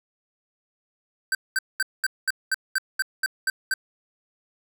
square tone bursts, 1554 Hz, G6, 16 cents flat, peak -21 dBFS, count 11, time 1.32-3.739 s, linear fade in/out 2 ms, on 29 ms, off 210 ms, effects none

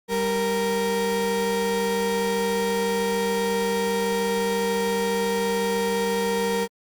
35% pulse tone pair together, 196.01 / 466.2 Hz, G3 / A#4, 0 / 0 cents, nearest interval octave + minor third, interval 1500 cents, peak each -26 / -21 dBFS, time 0.08-6.68 s, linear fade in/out 50 ms, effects Opus 48 kbps

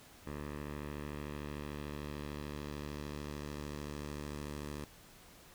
10% pulse tone with low-pass filter sweep, 73.42 Hz, D2, in tune, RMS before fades -43 dBFS, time 0.26-4.85 s, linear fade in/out 10 ms, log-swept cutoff 2000 to 11000 Hz, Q 1.1, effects pink hiss -58 dBFS RMS until 5.54 s

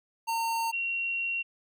square / sine tone pair in turn, 913 / 2743 Hz, A#5 / F7, -36 / -32 cents, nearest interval octave + perfect fifth, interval 1904 cents, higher second, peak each -28 dBFS, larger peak neither, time 0.27-0.72 / 0.72-1.43 s, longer second, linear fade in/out 20 ms, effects none

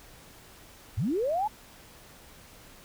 sine linear sweep, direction up, 77.78 to 880 Hz, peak -25 dBFS, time 0.97-1.48 s, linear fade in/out 10 ms, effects pink hiss -52 dBFS RMS until 2.84 s

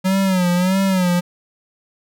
square tone with vibrato, 185 Hz, F#3, in tune, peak -15 dBFS, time 0.04-1.21 s, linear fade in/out 20 ms, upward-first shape sine, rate 1.6 Hz, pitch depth 87 cents each way, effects none

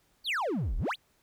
triangle exponential two-way sweep, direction down then up, 4800 to 32.7 to 4800 Hz, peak -26 dBFS, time 0.24-0.96 s, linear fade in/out 50 ms, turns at 0.77 s, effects pink hiss -69 dBFS RMS until 1.22 s

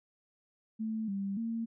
sine tone with pitch steps, 220.2 / 197.2 / 228.2 Hz, A3 / G3 / A#3, +2 / +11 / -37 cents, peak -32 dBFS, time 0.79-1.66 s, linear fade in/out 20 ms, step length 290 ms, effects none

